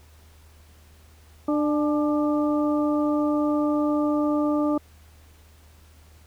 harmonic tone with a mistuned harmonic, 297.6 Hz, D4, 23 cents sharp, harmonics 1 / 2 / 3 / 4, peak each -21 / -27 / -35 / -32 dBFS, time 1.48-4.78 s, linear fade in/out 5 ms, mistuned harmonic 3, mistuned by -56 cents, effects added 77 Hz sine -50 dBFS peak until 6.26 s + pink hiss -57 dBFS RMS until 6.26 s

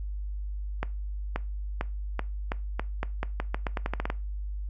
accelerating click train, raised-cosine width 0.5 ms, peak -14 dBFS, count 17, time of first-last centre 0.83-4.101 s, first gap 530 ms, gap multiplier 0.85, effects noise-tail reverb RT60 0.3 s tail -20 dB re dry + added 50 Hz sine -31 dBFS peak until 4.69 s

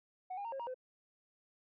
sine tone with pitch steps, 741 / 808 / 921 / 540 / 944 / 511 Hz, F#5 / G#5 / A#5 / C#5 / A#5 / C5, +2 / -48 / -21 / -45 / +22 / -41 cents, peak -37 dBFS, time 0.3-0.744 s, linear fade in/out 10 ms, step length 74 ms, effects tanh soft clip ceiling -37 dBFS

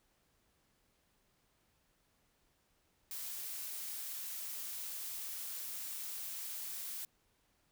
blue noise, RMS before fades -43 dBFS, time 3.11-7.05 s, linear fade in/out 2 ms, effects pink hiss -75 dBFS RMS until 7.71 s

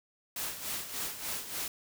white noise with tremolo, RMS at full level -35 dBFS, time 0.36-1.68 s, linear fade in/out 2 ms, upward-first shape sine, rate 3.4 Hz, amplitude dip 65%, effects none

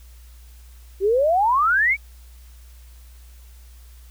sine exponential sweep, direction up, 370 to 2334 Hz, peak -15 dBFS, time 1-1.97 s, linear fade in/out 50 ms, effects added 60 Hz sine -42 dBFS peak until 4.1 s + white hiss -55 dBFS RMS until 4.1 s

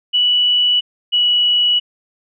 sine tone pair in turn, 2952 / 2935 Hz, F#7 / F#7, -5 / -15 cents, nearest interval unison, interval 10 cents, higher first, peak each -11 dBFS, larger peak neither, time 0.13-0.81 / 1.12-1.8 s, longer neither, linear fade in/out 20 ms, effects none

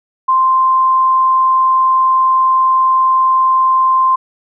sine tone, 1045 Hz, C6, 2 cents flat, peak -8 dBFS, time 0.28-4.16 s, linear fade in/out 10 ms, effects none

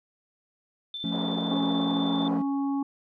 sine tone with tremolo, 3542 Hz, A7, 11 cents sharp, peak -32 dBFS, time 0.94-2.28 s, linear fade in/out 2 ms, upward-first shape square, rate 16 Hz, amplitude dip 30%
triangle chord, F augmented, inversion none, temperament equal, 174.61 / 220 / 277.2 Hz, F3 / A3 / C#4, 0 / 0 / 0 cents, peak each -30 dBFS, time 1.04-2.42 s, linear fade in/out 2 ms
white band-pass noise, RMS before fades -36 dBFS, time 1.1-2.41 s, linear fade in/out 50 ms, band 300 to 910 Hz, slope 24 dB/octave
harmonic tone, 277.2 Hz, C#4, in tune, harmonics 1 / 3 / 4, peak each -25 / -36 / -41 dBFS, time 1.51-2.83 s, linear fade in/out 5 ms
effects none

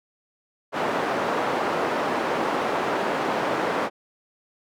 white band-pass noise, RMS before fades -25 dBFS, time 0.72-3.9 s, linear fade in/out 50 ms, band 260 to 970 Hz, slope 12 dB/octave, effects none

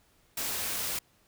white noise, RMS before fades -33 dBFS, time 0.37-0.99 s, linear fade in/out 5 ms, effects pink hiss -66 dBFS RMS until 1.27 s

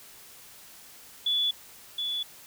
sine tone with echo, 3436 Hz, A7, 42 cents flat, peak -23 dBFS, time 1.26-1.51 s, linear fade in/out 5 ms, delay 720 ms, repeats 1, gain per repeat -5 dB, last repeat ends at 2.23 s, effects white hiss -50 dBFS RMS until 2.46 s

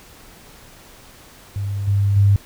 sine tone with level steps, 100 Hz, G2, 35 cents sharp, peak -21 / -14 / -10 dBFS, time 1.56-2.36 s, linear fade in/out 0 ms, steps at 1.87 / 2.16 s, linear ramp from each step 10 ms, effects pink hiss -45 dBFS RMS until 2.45 s

